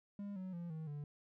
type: tone with pitch steps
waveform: triangle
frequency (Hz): 202.1 / 186.4 / 171.92 / 158.56 / 146.25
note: G#3 / F#3 / F3 / D#3 / D3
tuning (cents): -47 / +13 / -27 / +33 / -7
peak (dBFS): -40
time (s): 0.19-1.04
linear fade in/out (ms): 2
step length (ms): 170
effects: none